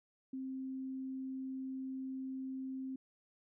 sine tone, 263.4 Hz, C4, 12 cents sharp, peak -39 dBFS, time 0.33-2.96 s, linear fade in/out 5 ms, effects none

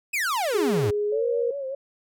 45% pulse exponential sweep, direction down, 2637 to 92.5 Hz, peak -23 dBFS, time 0.13-0.91 s, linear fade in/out 10 ms
sine tone with pitch glide, 415.2 to 474.2 Hz, G#4 to A#4, 0 to +30 cents, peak -22 dBFS, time 0.54-1.51 s, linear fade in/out 5 ms, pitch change +230 cents, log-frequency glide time 1.09-1.25 s
sine tone with vibrato, 545 Hz, C#5, 29 cents flat, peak -28 dBFS, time 1.12-1.75 s, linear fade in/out 5 ms, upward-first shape sine, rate 5 Hz, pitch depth 70 cents each way
effects none

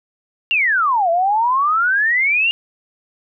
sine exponential two-way sweep, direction down then up, 2853 to 659.3 to 2853 Hz, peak -13 dBFS, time 0.51-2.51 s, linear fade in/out 0 ms, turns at 1.1 s, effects none

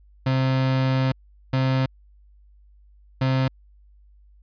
35% pulse tone bursts at uneven times, 131.6 Hz, C3, 10 cents sharp, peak -17 dBFS, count 3, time 0.26-1.12 / 1.53-1.86 / 3.21-3.48 s, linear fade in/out 5 ms, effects added 50 Hz sine -50 dBFS peak until 4.42 s + resampled to 11025 Hz

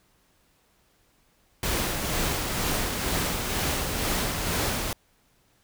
pink noise with tremolo, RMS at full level -26 dBFS, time 1.63-4.93 s, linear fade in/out 2 ms, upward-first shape sine, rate 2.1 Hz, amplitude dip 35%, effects pink hiss -65 dBFS RMS until 5.63 s

